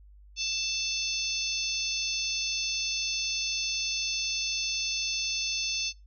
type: harmonic tone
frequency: 882 Hz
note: A5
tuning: 4 cents sharp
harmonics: 3 / 4 / 5 / 6 / 7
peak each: -35 / -35 / -35 / -35 / -35 dBFS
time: 0.36-5.93 s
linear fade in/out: 50 ms
effects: noise-tail reverb RT60 0.2 s tail -18 dB re dry + added 50 Hz sine -50 dBFS peak until 6.06 s

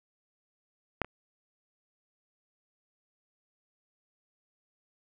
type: clicks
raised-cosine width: 0.5 ms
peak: -11 / -27 dBFS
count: 2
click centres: 1.017 / 1.046 s
effects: none

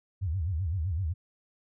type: tone with vibrato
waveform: sine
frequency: 86.3 Hz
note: F2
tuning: 20 cents flat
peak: -27 dBFS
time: 0.21-1.14 s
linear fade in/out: 20 ms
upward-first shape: sine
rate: 7.8 Hz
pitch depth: 240 cents each way
effects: none

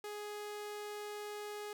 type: tone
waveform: sawtooth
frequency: 416.6 Hz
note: G#4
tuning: 5 cents sharp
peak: -38 dBFS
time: 0.04-1.73 s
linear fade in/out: 2 ms
effects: none

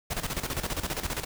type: noise with tremolo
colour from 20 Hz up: pink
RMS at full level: -30 dBFS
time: 0.1-1.25 s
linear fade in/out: 10 ms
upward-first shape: square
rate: 15 Hz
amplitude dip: 70%
effects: none

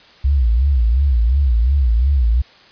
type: tone with vibrato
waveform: sine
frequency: 63 Hz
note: B1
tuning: 35 cents sharp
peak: -11 dBFS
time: 0.24-2.42 s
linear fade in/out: 10 ms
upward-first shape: sine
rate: 2.8 Hz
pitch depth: 220 cents each way
effects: white hiss -46 dBFS RMS until 2.71 s + resampled to 11025 Hz

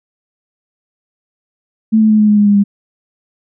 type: tone with pitch steps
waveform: sine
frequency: 220 / 217.2 / 214.5 / 211.8 / 209.1 / 206.5 / 203.8 / 201.3 Hz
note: A3 / A3 / A3 / G#3 / G#3 / G#3 / G#3 / G3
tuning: 0 / -22 / -44 / +34 / +12 / -10 / -32 / +46 cents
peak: -6 dBFS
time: 1.92-2.64 s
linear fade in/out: 20 ms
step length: 90 ms
effects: none

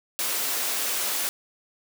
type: high-pass noise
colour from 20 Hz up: white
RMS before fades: -27 dBFS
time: 0.19-1.29 s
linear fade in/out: 0 ms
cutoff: 310 Hz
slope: 12 dB/octave
effects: none

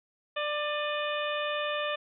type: harmonic tone with a mistuned harmonic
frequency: 593 Hz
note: D5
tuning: 17 cents sharp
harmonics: 1 / 2 / 3 / 4 / 5 / 6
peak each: -32 / -35 / -37 / -38 / -39 / -40 dBFS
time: 0.36-1.96 s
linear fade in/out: 10 ms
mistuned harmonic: 4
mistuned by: +67 cents
effects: none

